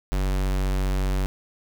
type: tone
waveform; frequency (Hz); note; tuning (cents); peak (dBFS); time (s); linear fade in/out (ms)
square; 47.44; F#1; +44; -22; 0.12-1.26; 0
effects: 10-bit